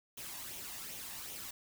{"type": "noise with flanger", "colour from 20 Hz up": "white", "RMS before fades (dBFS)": -45, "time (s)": [0.17, 1.51], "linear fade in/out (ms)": 5, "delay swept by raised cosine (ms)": [0.31, 1.11], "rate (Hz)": 2.6, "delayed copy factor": 0.5, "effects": []}